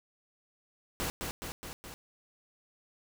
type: noise with echo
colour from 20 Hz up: pink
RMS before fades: -34 dBFS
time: 1-1.1 s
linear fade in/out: 0 ms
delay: 210 ms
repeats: 4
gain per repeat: -3 dB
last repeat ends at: 1.94 s
effects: none